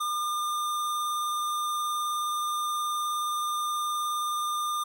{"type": "tone with vibrato", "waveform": "square", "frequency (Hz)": 1205, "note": "D6", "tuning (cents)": 44, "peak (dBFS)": -28, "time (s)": [0, 4.84], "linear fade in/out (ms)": 10, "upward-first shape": "triangle", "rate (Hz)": 19, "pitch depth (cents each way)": 12, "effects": []}